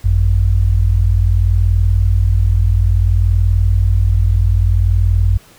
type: tone pair together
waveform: sine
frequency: 51.91 / 92.5 Hz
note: G#1 / F#2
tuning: 0 / 0 cents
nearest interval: minor seventh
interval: 1000 cents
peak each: -12 / -12 dBFS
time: 0.04-5.38 s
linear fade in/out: 10 ms
effects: pink hiss -45 dBFS RMS until 5.58 s